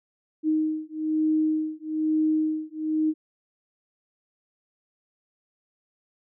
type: beating tone pair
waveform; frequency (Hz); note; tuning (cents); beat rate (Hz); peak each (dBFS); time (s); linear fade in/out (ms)
sine; 311.1 / 312.2; D#4 / D#4; 0 / +6; 1.1; -25; 0.43-3.14; 50
effects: none